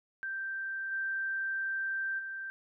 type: tone with level steps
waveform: sine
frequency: 1568 Hz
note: G6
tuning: in tune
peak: -34 / -31 / -37 dBFS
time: 0.23-2.5 s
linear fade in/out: 0 ms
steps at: 0.91 / 2.18 s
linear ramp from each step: 20 ms
effects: none